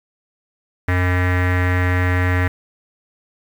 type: tone with low-pass filter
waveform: square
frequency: 90.4 Hz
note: F#2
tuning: 40 cents flat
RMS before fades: -17 dBFS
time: 0.88-2.48 s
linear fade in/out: 5 ms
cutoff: 1900 Hz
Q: 5.6
effects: 7-bit